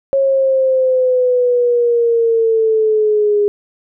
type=linear sweep; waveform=sine; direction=down; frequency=547 to 409.4 Hz; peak=-10 dBFS; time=0.13-3.48 s; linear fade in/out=0 ms; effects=none